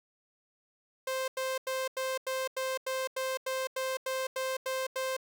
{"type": "tone bursts", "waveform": "sawtooth", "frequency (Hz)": 523.3, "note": "C5", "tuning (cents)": 0, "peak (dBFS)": -27, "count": 14, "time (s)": [1.07, 5.167], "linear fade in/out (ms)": 5, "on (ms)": 210, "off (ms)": 89, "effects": []}